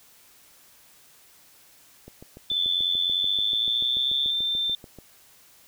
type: click train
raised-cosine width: 2 ms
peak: -29 dBFS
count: 21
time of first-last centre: 2.08-4.987 s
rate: 6.88 Hz
type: tone with pitch glide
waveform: sine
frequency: 3520 to 3571 Hz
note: A7 to A7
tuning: 0 to +25 cents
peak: -23 dBFS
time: 2.5-4.75 s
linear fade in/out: 2 ms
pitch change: +25 cents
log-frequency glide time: 3.14-4.25 s
type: tone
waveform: sine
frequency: 3430 Hz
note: A7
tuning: 45 cents flat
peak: -27 dBFS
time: 2.56-4.31 s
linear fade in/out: 5 ms
effects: white hiss -55 dBFS RMS until 5.67 s